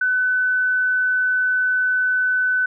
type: tone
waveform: sine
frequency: 1505 Hz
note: F#6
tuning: 29 cents sharp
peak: -16 dBFS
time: 0.01-2.66 s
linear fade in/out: 5 ms
effects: none